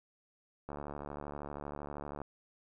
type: click train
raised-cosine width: 1 ms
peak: -28 dBFS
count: 112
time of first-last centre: 0.69-2.217 s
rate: 72.7 Hz
effects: none